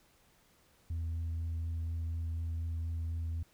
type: tone with vibrato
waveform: sine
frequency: 82.41 Hz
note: E2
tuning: in tune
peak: -31 dBFS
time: 0.9-3.43 s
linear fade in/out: 5 ms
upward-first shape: triangle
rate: 4.1 Hz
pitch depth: 12 cents each way
effects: tanh soft clip ceiling -32 dBFS + pink hiss -67 dBFS RMS until 3.53 s